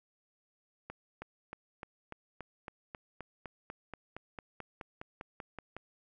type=accelerating click train; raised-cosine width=0.5 ms; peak=-27 dBFS; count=21; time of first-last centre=0.9-5.766 s; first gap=320 ms; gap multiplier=0.97; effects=none